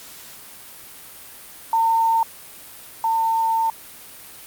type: tone pair in turn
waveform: sine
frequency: 907 / 902.1 Hz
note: A#5 / A5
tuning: -48 / +43 cents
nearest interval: unison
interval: 9 cents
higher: first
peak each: -15 / -17 dBFS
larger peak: first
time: 1.73-2.23 / 3.04-3.7 s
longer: second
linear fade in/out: 2 ms
effects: white hiss -41 dBFS RMS until 4.46 s + Opus 48 kbps